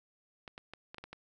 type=clicks; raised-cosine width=0.3 ms; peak=-29 dBFS; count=7; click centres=0.478 / 0.579 / 0.736 / 0.945 / 0.983 / 1.04 / 1.13 s; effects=none